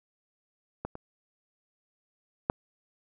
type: clicks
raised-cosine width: 1 ms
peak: -19 / -26 / -10 dBFS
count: 3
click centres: 0.85 / 0.954 / 2.499 s
effects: none